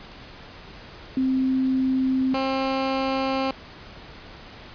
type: tone pair in turn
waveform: sine / 15% pulse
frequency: 261.6 / 266.6 Hz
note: C4 / C4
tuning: 0 / +33 cents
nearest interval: unison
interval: 33 cents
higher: second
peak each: -19 / -16 dBFS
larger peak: second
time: 1.17-2.34 / 2.34-3.51 s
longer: neither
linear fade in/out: 2 ms
effects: pink hiss -43 dBFS RMS until 4.74 s + resampled to 11025 Hz